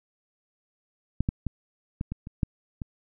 clicks, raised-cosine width 5 ms, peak -11 / -12 / -16 / -17 / -19 / -26 / -11 / -21 dBFS, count 8, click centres 1.206 / 1.289 / 1.467 / 2.011 / 2.12 / 2.271 / 2.432 / 2.818 s, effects none

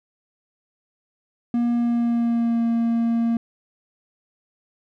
triangle tone with pitch glide, 237.8 to 231.6 Hz, A#3 to A#3, +35 to -11 cents, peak -16 dBFS, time 1.54-3.37 s, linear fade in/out 2 ms, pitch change -46 cents, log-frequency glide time 1.73-2.65 s, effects none

